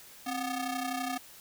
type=ring-modulated tone; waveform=sawtooth; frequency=493.9 Hz; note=B4; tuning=in tune; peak=-25 dBFS; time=0.26-1.18 s; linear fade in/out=10 ms; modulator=231 Hz; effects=white hiss -52 dBFS RMS until 1.4 s